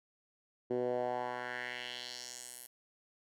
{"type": "tone with band-pass filter sweep", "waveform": "10% pulse", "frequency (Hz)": 123.47, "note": "B2", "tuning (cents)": 0, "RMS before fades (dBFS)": -39, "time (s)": [0.7, 2.67], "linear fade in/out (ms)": 10, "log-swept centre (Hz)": [360, 12000], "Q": 2.4, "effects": []}